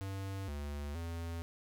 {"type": "tone with pitch steps", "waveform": "square", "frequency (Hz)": [97.2, 72.4, 83.8], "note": ["G2", "D2", "E2"], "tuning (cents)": [-14, -24, 29], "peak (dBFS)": -39, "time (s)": [0.01, 1.42], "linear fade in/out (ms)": 0, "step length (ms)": 470, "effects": []}